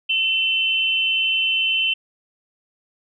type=tone pair together; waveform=sine; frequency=2689 / 3061 Hz; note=E7 / G7; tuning=+34 / -42 cents; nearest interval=major second; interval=224 cents; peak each=-20 dBFS; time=0.09-1.94 s; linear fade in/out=10 ms; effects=none